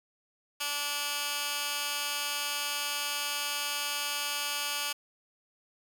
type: tone with high-pass filter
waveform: 15% pulse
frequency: 290 Hz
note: D4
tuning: 22 cents flat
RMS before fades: -33 dBFS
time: 0.6-4.93 s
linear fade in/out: 10 ms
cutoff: 2100 Hz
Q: 0.79
effects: none